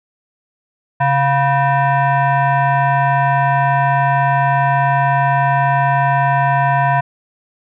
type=tone with frequency modulation; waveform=sine; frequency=137.6 Hz; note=C#3; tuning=12 cents flat; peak=-11 dBFS; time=1-7.01 s; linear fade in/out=10 ms; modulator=839 Hz; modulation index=1.5; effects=none